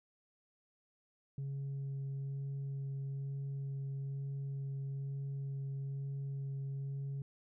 sine tone with vibrato, 137.6 Hz, C#3, 12 cents flat, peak -35 dBFS, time 1.38-7.22 s, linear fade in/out 2 ms, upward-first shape sine, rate 1.1 Hz, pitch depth 8 cents each way, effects tanh soft clip ceiling -36 dBFS

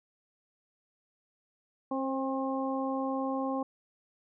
harmonic tone with a mistuned harmonic, 267.6 Hz, C4, 39 cents sharp, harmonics 1 / 2 / 3 / 4, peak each -32 / -35 / -37 / -38 dBFS, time 1.91-3.63 s, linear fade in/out 5 ms, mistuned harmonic 2, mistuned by -15 cents, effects none

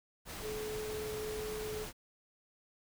sine tone in noise, 429.1 Hz, A4, 43 cents flat, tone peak -38 dBFS, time 0.41-1.87 s, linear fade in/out 50 ms, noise pink, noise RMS -44 dBFS, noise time 0.25-1.93 s, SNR +3 dB, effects none

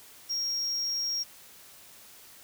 triangle tone, 5588 Hz, F8, in tune, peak -27 dBFS, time 0.29-1.24 s, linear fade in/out 20 ms, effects white hiss -52 dBFS RMS until 2.43 s

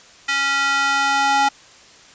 square tone with high-pass filter sweep, 277.2 Hz, C#4, in tune, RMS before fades -18 dBFS, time 0.28-1.49 s, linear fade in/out 10 ms, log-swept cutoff 1800 to 840 Hz, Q 2.1, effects white hiss -46 dBFS RMS until 2.14 s + resampled to 16000 Hz

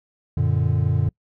triangle chord, Gb augmented, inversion none, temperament equal, 92.5 / 116.54 / 146.83 Hz, Gb2 / Bb2 / D3, 0 / 0 / 0 cents, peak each -20 dBFS, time 0.37-1.09 s, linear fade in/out 5 ms, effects noise-tail reverb RT60 0.1 s tail -24 dB re dry

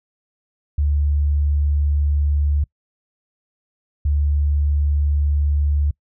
sine tone pair in turn, 72.8 / 72.8 Hz, D2 / D2, -15 / -15 cents, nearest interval unison, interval 0 cents, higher neither, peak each -15 dBFS, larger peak neither, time 0.78-2.64 / 4.05-5.91 s, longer neither, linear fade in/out 5 ms, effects noise-tail reverb RT60 0.1 s tail -25 dB re dry

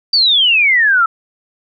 sine exponential sweep, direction down, 4699 to 1303 Hz, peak -8 dBFS, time 0.13-1.06 s, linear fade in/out 5 ms, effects none

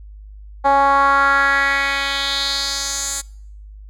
10% pulse tone with band-pass filter sweep, 277.3 Hz, C#4, 1 cent sharp, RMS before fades -17 dBFS, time 0.64-3.22 s, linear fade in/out 20 ms, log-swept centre 780 to 8100 Hz, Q 2.8, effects noise-tail reverb RT60 0.7 s tail -26 dB re dry + added 51 Hz sine -35 dBFS peak until 3.89 s

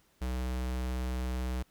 square tone, 63 Hz, B1, 35 cents sharp, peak -32 dBFS, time 0.21-1.63 s, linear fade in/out 10 ms, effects pink hiss -68 dBFS RMS until 1.7 s

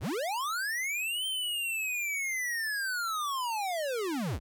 square linear two-way sweep, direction up then down, 39.23 to 3136 to 39.23 Hz, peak -31 dBFS, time 0-4.4 s, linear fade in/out 50 ms, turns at 1.26 s, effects none

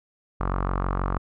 sawtooth tone with low-pass filter, 46.25 Hz, F#1, in tune, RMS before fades -26 dBFS, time 0.4-1.18 s, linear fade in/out 10 ms, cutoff 1200 Hz, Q 4.5, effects none

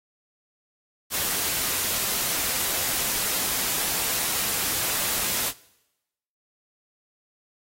white noise, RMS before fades -26 dBFS, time 1.1-5.53 s, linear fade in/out 50 ms, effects noise-tail reverb RT60 0.9 s tail -21 dB re dry + AAC 48 kbps

